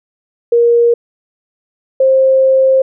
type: tone pair in turn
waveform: sine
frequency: 471.5 / 529.2 Hz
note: A#4 / C5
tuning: +20 / +20 cents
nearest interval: major second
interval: 200 cents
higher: second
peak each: -6 dBFS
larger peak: neither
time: 0.52-0.94 / 2-2.82 s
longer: second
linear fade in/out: 5 ms
effects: none